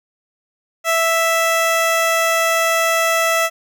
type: tone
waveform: 15% pulse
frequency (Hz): 659.3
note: E5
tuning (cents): 0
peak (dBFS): -8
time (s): 0.84-3.5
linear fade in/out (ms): 50
effects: none

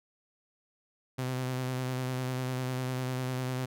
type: tone with vibrato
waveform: sawtooth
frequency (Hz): 128.2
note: C3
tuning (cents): -35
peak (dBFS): -27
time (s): 1.18-3.66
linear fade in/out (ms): 10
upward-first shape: square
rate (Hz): 10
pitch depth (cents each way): 19
effects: none

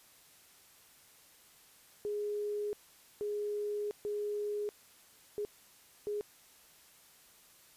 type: tone bursts at uneven times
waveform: sine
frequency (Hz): 415.3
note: G#4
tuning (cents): 0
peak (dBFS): -33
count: 5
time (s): 2.05-2.73 / 3.21-3.91 / 4.05-4.69 / 5.38-5.45 / 6.07-6.21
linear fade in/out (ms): 0
effects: white hiss -61 dBFS RMS until 7.76 s + resampled to 32000 Hz

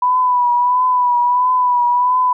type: tone with vibrato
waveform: sine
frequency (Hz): 987.8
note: B5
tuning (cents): 0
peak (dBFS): -11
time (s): 0.02-2.33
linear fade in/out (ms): 5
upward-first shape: triangle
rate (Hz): 1.5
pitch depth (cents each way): 45
effects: none

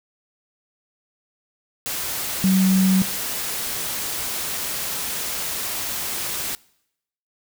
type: tone in noise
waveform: sine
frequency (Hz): 188.9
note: F#3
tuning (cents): +36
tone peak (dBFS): -14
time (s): 2.44-3.02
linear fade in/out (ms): 0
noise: white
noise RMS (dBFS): -27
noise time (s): 1.86-6.55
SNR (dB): +10
effects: noise-tail reverb RT60 0.8 s tail -24 dB re dry

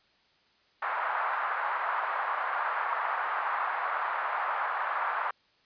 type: band-pass noise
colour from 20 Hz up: white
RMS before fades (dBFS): -31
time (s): 0.82-5.31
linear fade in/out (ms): 5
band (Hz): 790 to 1400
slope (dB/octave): 24
effects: white hiss -66 dBFS RMS until 5.65 s + resampled to 11025 Hz

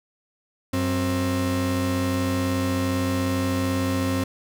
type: tone pair together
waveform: 35% pulse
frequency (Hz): 93.69 / 265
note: F#2 / C4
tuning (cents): +22 / +22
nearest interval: octave + tritone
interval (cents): 1800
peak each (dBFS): -24 / -22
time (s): 0.73-4.24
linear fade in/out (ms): 5
effects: none

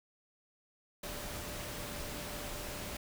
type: tone in noise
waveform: sine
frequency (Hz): 589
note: D5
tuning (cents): +5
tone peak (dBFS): -50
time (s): 1.03-2.97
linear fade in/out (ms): 5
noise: pink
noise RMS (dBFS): -42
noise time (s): 1.03-2.97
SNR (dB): -11
effects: none

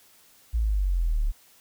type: exponential sweep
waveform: sine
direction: down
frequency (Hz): 58.2 to 34.65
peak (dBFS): -21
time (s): 0.53-1.32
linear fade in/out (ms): 20
effects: white hiss -57 dBFS RMS until 1.6 s

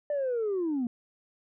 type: linear sweep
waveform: sine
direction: down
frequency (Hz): 597 to 230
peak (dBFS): -25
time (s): 0.1-0.87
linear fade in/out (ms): 2
effects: tanh soft clip ceiling -24 dBFS

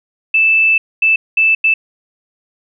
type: tone bursts at uneven times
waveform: sine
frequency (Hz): 2637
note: E7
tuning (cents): 0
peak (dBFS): -8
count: 4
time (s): 0.34-0.78 / 1.02-1.16 / 1.37-1.55 / 1.64-1.74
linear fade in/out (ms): 5
effects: none

